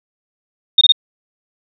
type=tone bursts; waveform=sine; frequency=3683 Hz; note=A#7; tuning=22 cents flat; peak=-5 dBFS; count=3; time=0.78-0.922 s; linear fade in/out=5 ms; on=32 ms; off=23 ms; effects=none